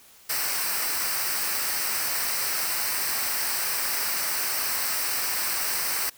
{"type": "noise with comb filter", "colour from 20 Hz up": "white", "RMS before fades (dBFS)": -27, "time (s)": [0.29, 6.1], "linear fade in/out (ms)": 10, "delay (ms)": 0.29, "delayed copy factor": -0.65, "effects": ["white hiss -53 dBFS RMS until 6.17 s"]}